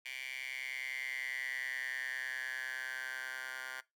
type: tone with high-pass filter sweep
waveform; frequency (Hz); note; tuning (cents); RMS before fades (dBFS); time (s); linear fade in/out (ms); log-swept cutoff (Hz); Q
10% pulse; 129.9; C3; -12; -41; 0.05-3.81; 10; 2400 to 1400; 8.9
effects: noise-tail reverb RT60 0.2 s tail -21 dB re dry